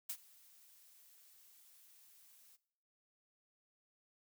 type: noise with ADSR envelope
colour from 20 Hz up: blue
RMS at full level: -40 dBFS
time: 0.09-2.57 s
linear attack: 8 ms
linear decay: 65 ms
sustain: -24 dB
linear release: 21 ms
effects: noise-tail reverb RT60 0.7 s tail -20 dB re dry